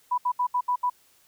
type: tone bursts at uneven times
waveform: sine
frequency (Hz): 987.8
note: B5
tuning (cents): 0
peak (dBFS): -21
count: 6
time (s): 0.11-0.18 / 0.25-0.32 / 0.39-0.47 / 0.54-0.61 / 0.68-0.76 / 0.83-0.9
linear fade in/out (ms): 10
effects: white hiss -61 dBFS RMS until 1.27 s